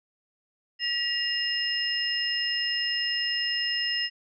sine tone cluster, 1920 / 2820 / 5150 Hz, B6 / F7 / E8, -49 / +16 / -41 cents, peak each -31 / -29 / -29 dBFS, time 0.79-4.1 s, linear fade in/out 50 ms, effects none

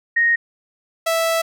sine / sawtooth tone pair in turn, 1864.7 / 657.7 Hz, A#6 / E5, 0 / -4 cents, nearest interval octave + tritone, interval 1804 cents, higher first, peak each -13 dBFS, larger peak neither, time 0.16-0.36 / 1.06-1.42 s, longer second, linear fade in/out 10 ms, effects none

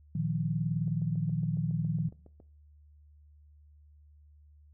sine chord, Bb suspended fourth, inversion none, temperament just, 116.54 / 155.39 / 174.81 Hz, Bb2 / Eb3 / F3, 0 / -2 / +2 cents, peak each -35 / -30 / -33 dBFS, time 0.15-2.09 s, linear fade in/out 5 ms
click train, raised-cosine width 2 ms, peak -40 dBFS, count 12, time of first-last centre 0.88-2.401 s, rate 7.23 Hz
effects noise-tail reverb RT60 0.4 s tail -18 dB re dry + added 74 Hz sine -55 dBFS peak until 4.73 s

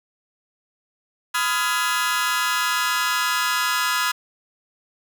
sawtooth chord, F half-diminished seventh, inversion second, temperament just, 1005.8 / 1257.2 / 1396.9 / 1676.3 Hz, Cb6 / Eb6 / F6 / Ab6, +31 / +18 / 0 / +16 cents, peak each -22 dBFS, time 1.34-4.12 s, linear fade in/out 10 ms, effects none

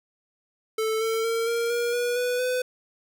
square tone with pitch steps, 440 / 448.5 / 457.1 / 465.9 / 474.9 / 484 / 493.3 / 502.8 Hz, A4 / A4 / A#4 / A#4 / A#4 / B4 / B4 / B4, 0 / +33 / -34 / -1 / +32 / -35 / -2 / +31 cents, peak -24 dBFS, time 0.78-2.62 s, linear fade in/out 5 ms, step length 230 ms, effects none

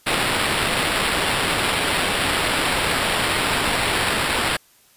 violet noise with sample-and-hold, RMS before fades -21 dBFS, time 0.06-4.57 s, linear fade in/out 10 ms, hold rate 6300 Hz, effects white hiss -55 dBFS RMS until 4.96 s + resampled to 32000 Hz

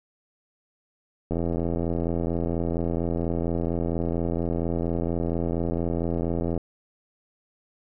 click train, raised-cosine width 2 ms, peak -14 dBFS, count 445, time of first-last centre 1.31-6.577 s, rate 84.3 Hz, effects none

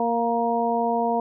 harmonic tone with a mistuned harmonic, 233.1 Hz, A#3, in tune, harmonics 1 / 2 / 3 / 4, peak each -27 / -26 / -24 / -26 dBFS, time 0-1.2 s, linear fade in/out 2 ms, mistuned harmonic 4, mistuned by +18 cents, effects none

